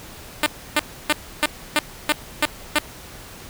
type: tone bursts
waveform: 5% pulse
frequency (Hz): 300.4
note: D4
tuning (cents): +39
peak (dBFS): -4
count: 8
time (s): 0.43-2.786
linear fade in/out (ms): 2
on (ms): 32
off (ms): 300
effects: pink hiss -40 dBFS RMS until 3.49 s